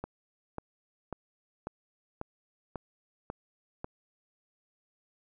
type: click train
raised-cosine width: 1 ms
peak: -22 dBFS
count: 8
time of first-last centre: 0.04-3.844 s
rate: 1.84 Hz
effects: none